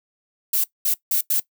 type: noise bursts at uneven times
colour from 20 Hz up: violet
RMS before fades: -20 dBFS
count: 4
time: 0.53-0.64 / 0.85-0.94 / 1.11-1.21 / 1.3-1.4 s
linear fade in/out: 5 ms
effects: noise-tail reverb RT60 0.1 s tail -19 dB re dry